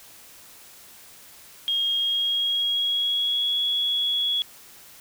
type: tone with pitch glide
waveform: sine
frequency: 3253 to 3358 Hz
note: G#7 to G#7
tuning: -37 to +18 cents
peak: -21 dBFS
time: 1.68-4.42 s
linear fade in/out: 0 ms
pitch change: +55 cents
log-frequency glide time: 1.95-3.59 s
effects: white hiss -48 dBFS RMS until 5 s